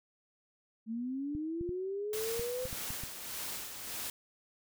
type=linear sweep; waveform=sine; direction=up; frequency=217.5 to 518 Hz; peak=-34 dBFS; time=0.86-2.69 s; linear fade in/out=50 ms
type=clicks; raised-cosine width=5 ms; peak=-30 dBFS; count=8; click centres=1.351 / 1.611 / 1.692 / 2.395 / 2.654 / 2.729 / 2.905 / 3.036 s
type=noise with tremolo; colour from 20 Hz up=white; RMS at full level=-39 dBFS; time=2.13-4.1 s; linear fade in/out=2 ms; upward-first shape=sine; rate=1.7 Hz; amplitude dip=50%
effects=none